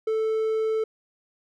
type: tone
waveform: triangle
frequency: 440 Hz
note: A4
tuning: in tune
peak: -20 dBFS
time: 0.07-0.84 s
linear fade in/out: 5 ms
effects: none